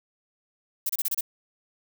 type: noise bursts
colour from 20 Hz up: violet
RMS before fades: -26 dBFS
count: 6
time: 0.86-1.209 s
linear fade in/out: 5 ms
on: 34 ms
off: 29 ms
effects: none